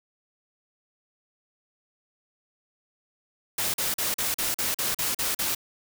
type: noise bursts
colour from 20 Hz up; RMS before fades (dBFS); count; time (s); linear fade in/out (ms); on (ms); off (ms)
white; -27; 10; 3.58-5.549; 5; 160; 41
effects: none